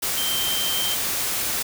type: tone in noise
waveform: sine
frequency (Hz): 3136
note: G7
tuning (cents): 0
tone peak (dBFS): -25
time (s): 0.17-0.95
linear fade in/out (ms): 10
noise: white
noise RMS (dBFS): -25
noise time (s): 0.02-1.63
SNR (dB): -3
effects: none